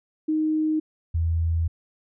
sine tone pair in turn, 311.1 / 82.62 Hz, D#4 / E2, 0 / +4 cents, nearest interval octave + major seventh, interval 2296 cents, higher first, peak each -20 dBFS, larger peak neither, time 0.28-0.8 / 1.14-1.68 s, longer second, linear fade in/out 10 ms, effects none

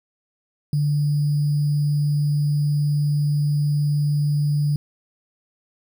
sine tone with sample-and-hold, 146.83 Hz, D3, in tune, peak -17 dBFS, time 0.73-4.76 s, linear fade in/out 2 ms, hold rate 4900 Hz, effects none

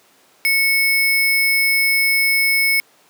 sine tone with sample-and-hold, 2200 Hz, C#7, 14 cents flat, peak -13 dBFS, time 0.45-2.8 s, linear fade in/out 0 ms, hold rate 7350 Hz, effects pink hiss -53 dBFS RMS until 3.09 s + high-pass 300 Hz 12 dB/octave

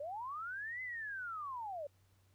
sine linear two-way sweep, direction up then down, 550 to 2055 to 550 Hz, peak -40 dBFS, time 0-1.87 s, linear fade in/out 5 ms, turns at 0.82 s, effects added 95 Hz sine -68 dBFS peak until 2.34 s + pink hiss -75 dBFS RMS until 2.34 s

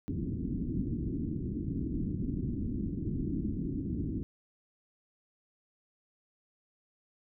white low-pass noise, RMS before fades -34 dBFS, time 0.08-4.23 s, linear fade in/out 0 ms, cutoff 320 Hz, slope 48 dB/octave, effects none

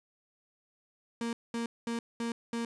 35% pulse tone bursts, 232.8 Hz, A#3, 2 cents flat, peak -30 dBFS, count 5, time 1.21-2.65 s, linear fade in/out 2 ms, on 120 ms, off 210 ms, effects resampled to 22050 Hz

